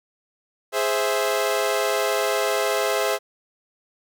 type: chord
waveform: sawtooth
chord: Ab augmented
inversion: none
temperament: equal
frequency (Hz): 415.3 / 523.3 / 659.3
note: Ab4 / C5 / E5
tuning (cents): 0 / 0 / 0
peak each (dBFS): -21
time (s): 0.72-3.19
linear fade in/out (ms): 50
effects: none